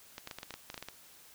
clicks, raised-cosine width 0.2 ms, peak -24 dBFS, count 12, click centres 0.181 / 0.274 / 0.312 / 0.386 / 0.431 / 0.507 / 0.54 / 0.701 / 0.743 / 0.778 / 0.826 / 0.886 s, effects white hiss -57 dBFS RMS until 1.34 s

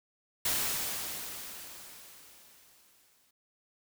white noise with exponential decay, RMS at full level -29 dBFS, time 0.45-3.31 s, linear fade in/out 5 ms, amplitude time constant 620 ms, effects none

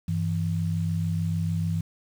sine tone pair together, 98.06 / 164.81 Hz, G2 / E3, +1 / 0 cents, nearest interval major sixth, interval 899 cents, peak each -27 / -26 dBFS, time 0.08-1.81 s, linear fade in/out 5 ms, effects 8-bit

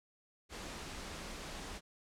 pink band-stop noise, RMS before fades -45 dBFS, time 0.49-1.81 s, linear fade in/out 50 ms, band 100 to 140 Hz, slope 96 dB/octave, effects low-pass 8000 Hz 12 dB/octave

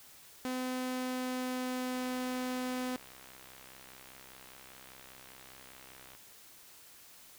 sawtooth tone with pitch glide, 254.7 to 253.1 Hz, C4 to B3, -46 to +43 cents, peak -30 dBFS, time 0.45-2.96 s, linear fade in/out 0 ms, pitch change -11 cents, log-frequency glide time 0.83-2.03 s
click train, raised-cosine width 0.3 ms, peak -36 dBFS, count 274, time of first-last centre 1.95-6.15 s, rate 65 Hz
effects white hiss -56 dBFS RMS until 7.38 s

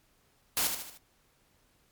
white noise with echo, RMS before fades -28 dBFS, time 0.57-0.67 s, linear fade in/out 0 ms, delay 76 ms, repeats 4, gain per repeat -6 dB, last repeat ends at 0.974 s, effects pink hiss -68 dBFS RMS until 1.91 s + MP3 96 kbps

